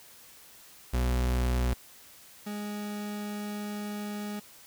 40% pulse tone pair in turn, 61.8 / 207.5 Hz, B1 / G#3, +2 / -1 cents, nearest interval octave + major sixth, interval 2097 cents, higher second, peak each -24 / -33 dBFS, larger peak first, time 0.93-1.74 / 2.46-4.4 s, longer second, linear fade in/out 10 ms, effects white hiss -53 dBFS RMS until 4.66 s

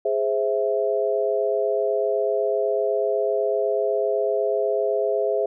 sine chord, Ab augmented, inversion none, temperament equal, 415.3 / 523.3 / 659.3 Hz, Ab4 / C5 / E5, 0 / 0 / 0 cents, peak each -23 / -25 / -24 dBFS, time 0.05-5.46 s, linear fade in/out 5 ms, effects none

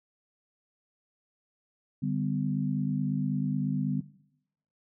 sine chord, G major, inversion second, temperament equal with one note detuned, 146.83 / 196 / 252.3 Hz, D3 / G3 / B3, 0 / 0 / +37 cents, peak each -30 / -32 / -32 dBFS, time 2.02-4.01 s, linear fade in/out 10 ms, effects noise-tail reverb RT60 0.8 s tail -18 dB re dry

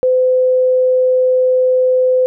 sine tone, 510 Hz, C5, 44 cents flat, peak -9 dBFS, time 0.03-2.26 s, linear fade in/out 0 ms, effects none

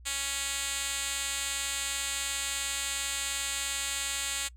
5% pulse tone with band-pass filter, 277.2 Hz, C#4, in tune, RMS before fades -33 dBFS, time 0.05-4.49 s, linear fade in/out 20 ms, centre 6700 Hz, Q 1.4, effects noise-tail reverb RT60 0.1 s tail -24 dB re dry + added 60 Hz sine -48 dBFS peak until 4.56 s

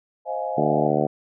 sine chord, F minor seventh, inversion second, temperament just, 523.8 / 628.6 / 698.5 / 838.1 Hz, C5 / Eb5 / F5 / Ab5, +2 / +18 / 0 / +16 cents, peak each -30 dBFS, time 0.25-0.91 s, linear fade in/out 50 ms
harmonic tone, 74.8 Hz, D2, 32 cents sharp, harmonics 2 / 3 / 4 / 5 / 6 / 7 / 8 / 9 / 10, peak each -27 / -27 / -27 / -27 / -27 / -27 / -27 / -27 / -27 dBFS, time 0.57-1.07 s, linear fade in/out 10 ms
effects none

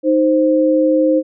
sine tone pair together, 311.1 / 523.2 Hz, D#4 / C5, 0 / 0 cents, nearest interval major sixth, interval 900 cents, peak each -13 dBFS, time 0.03-1.23 s, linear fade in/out 50 ms, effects none

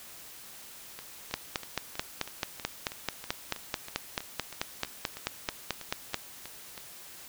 two click trains, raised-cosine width 0.2 ms, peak -11 / -23 dBFS, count 23 / 19, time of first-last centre 1.34-6.143 / 0.99-6.778 s, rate 4.58 / 3.11 Hz, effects white hiss -48 dBFS RMS until 7.28 s

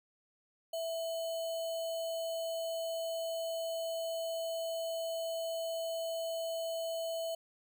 sine tone with sample-and-hold, 659.3 Hz, E5, in tune, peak -34 dBFS, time 0.73-7.35 s, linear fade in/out 5 ms, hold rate 3675 Hz, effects none

